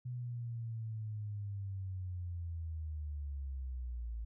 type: linear sweep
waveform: sine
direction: down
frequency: 124.8 to 55 Hz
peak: -38 dBFS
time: 0.05-4.25 s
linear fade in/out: 10 ms
effects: none